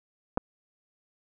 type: clicks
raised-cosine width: 1 ms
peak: -12 / -17 dBFS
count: 2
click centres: 0.374 / 0.378 s
effects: none